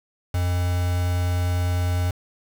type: tone with quantisation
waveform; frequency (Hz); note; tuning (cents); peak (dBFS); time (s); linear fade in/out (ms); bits
triangle; 89; F2; +33; -18; 0.34-2.11; 5; 5
effects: none